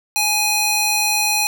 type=tone with high-pass filter; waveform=square; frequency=832 Hz; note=G#5; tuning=3 cents sharp; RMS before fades=-18 dBFS; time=0.16-1.47 s; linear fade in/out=0 ms; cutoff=2000 Hz; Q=0.55; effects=none